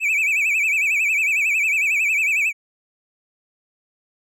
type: tone with vibrato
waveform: triangle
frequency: 2443 Hz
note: D#7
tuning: 32 cents flat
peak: -15 dBFS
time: 0-2.53 s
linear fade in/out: 50 ms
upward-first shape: sine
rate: 11 Hz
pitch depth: 140 cents each way
effects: none